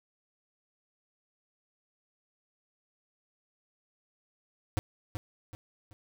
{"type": "tone with echo", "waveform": "square", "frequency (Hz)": 103.83, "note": "G#2", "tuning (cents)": 0, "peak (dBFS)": -26, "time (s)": [4.77, 4.79], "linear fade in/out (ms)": 0, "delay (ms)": 380, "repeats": 3, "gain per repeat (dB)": -8, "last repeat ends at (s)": 5.93, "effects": []}